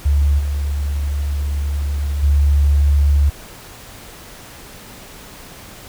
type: tone with level steps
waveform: sine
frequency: 71.7 Hz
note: D2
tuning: 41 cents flat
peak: -11 / -17 / -10 dBFS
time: 0.05-3.3 s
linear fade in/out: 10 ms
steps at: 0.38 / 2.22 s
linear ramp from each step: 20 ms
effects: pink hiss -38 dBFS RMS until 5.88 s